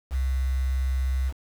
sine tone with quantisation, 65.5 Hz, C2, 2 cents sharp, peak -22 dBFS, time 0.1-1.33 s, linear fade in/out 50 ms, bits 7, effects none

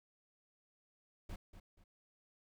brown noise with echo, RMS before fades -45 dBFS, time 1.29-1.36 s, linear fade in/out 5 ms, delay 240 ms, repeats 2, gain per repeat -10 dB, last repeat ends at 1.84 s, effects none

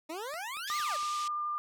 20% pulse exponential two-way sweep, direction up then down, 301.3 to 2217 to 534 Hz, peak -32 dBFS, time 0.09-0.97 s, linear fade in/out 10 ms, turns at 0.77 s
click train, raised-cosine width 0.2 ms, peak -31 dBFS, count 4, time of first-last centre 0.34-1.03 s, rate 4.35 Hz
pink band-pass noise, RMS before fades -43 dBFS, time 0.67-1.28 s, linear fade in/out 5 ms, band 2500 to 8100 Hz, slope 24 dB/octave
sine tone with vibrato, 1199 Hz, D6, 36 cents sharp, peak -31 dBFS, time 0.7-1.58 s, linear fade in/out 0 ms, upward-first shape sine, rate 12 Hz, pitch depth 8 cents each way
effects none

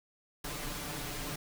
pink noise with comb filter, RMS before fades -39 dBFS, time 0.44-1.36 s, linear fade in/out 5 ms, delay 6.8 ms, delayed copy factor +0.85, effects none

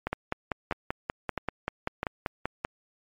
two click trains, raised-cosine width 0.5 ms, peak -14 / -13 dBFS, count 4 / 14, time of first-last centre 0.07-2.031 / 0.13-2.649 s, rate 1.53 / 5.16 Hz, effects MP3 64 kbps

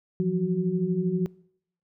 sine tone cluster, 169 / 181.6 / 372.1 Hz, E3 / F#3 / F#4, +43 / -32 / +10 cents, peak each -28 / -25 / -28 dBFS, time 0.2-1.26 s, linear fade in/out 0 ms, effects noise-tail reverb RT60 0.7 s tail -24 dB re dry

